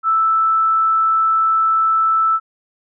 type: tone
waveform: sine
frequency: 1318.5 Hz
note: E6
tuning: in tune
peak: -12 dBFS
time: 0.03-2.4 s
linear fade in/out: 50 ms
effects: none